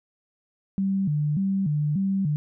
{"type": "tone with vibrato", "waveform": "sine", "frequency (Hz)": 170, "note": "F3", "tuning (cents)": -46, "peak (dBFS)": -21, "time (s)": [0.78, 2.36], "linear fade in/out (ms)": 0, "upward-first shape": "square", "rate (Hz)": 1.7, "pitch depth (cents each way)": 230, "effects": []}